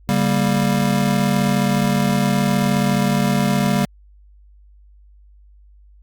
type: chord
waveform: square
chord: G diminished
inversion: second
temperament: just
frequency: 141.12 / 196 / 235.2 Hz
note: Db3 / G3 / Bb3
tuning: +31 / 0 / +16 cents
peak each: -22 / -19 / -22 dBFS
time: 0.09-3.85 s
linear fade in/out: 0 ms
effects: added 50 Hz sine -45 dBFS peak until 6.02 s + Opus 48 kbps